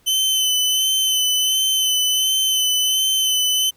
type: tone with vibrato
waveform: sawtooth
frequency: 3045 Hz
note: F#7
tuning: 49 cents sharp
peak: -13 dBFS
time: 0.06-3.71 s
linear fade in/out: 20 ms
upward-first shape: sine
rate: 1.4 Hz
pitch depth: 21 cents each way
effects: pink hiss -58 dBFS RMS until 3.76 s